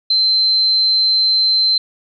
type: tone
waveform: sine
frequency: 4100 Hz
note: C8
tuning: 36 cents flat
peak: -11 dBFS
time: 0.1-1.78 s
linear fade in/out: 5 ms
effects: none